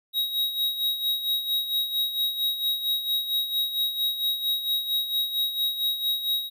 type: tone with tremolo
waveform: square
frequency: 3807 Hz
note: A#7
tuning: 36 cents sharp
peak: -22 dBFS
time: 0.13-6.5 s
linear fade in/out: 50 ms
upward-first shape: sine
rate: 4.4 Hz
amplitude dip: 65%
effects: none